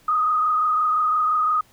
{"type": "tone with frequency modulation", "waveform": "sine", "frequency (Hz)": 1244.5, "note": "D#6", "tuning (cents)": 0, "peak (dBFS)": -17, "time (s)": [0.08, 1.61], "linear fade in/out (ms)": 5, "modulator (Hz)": 25.8, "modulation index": 1.2, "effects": ["pink hiss -56 dBFS RMS until 1.72 s"]}